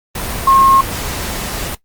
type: tone in noise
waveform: sine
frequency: 1076 Hz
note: C6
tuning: 48 cents sharp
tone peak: -6 dBFS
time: 0.47-0.81 s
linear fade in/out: 5 ms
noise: pink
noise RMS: -22 dBFS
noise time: 0.15-1.75 s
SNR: +13 dB
effects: noise-tail reverb RT60 0.1 s tail -17 dB re dry + Opus 32 kbps